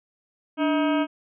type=harmonic tone with a mistuned harmonic; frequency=317.3 Hz; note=D#4; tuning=34 cents sharp; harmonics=1 / 2 / 3 / 4 / 5 / 7 / 8 / 9 / 10; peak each=-21 / -27 / -31 / -33 / -35 / -38 / -39 / -40 / -41 dBFS; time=0.57-1.07 s; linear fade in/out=50 ms; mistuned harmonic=1; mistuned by=-130 cents; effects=none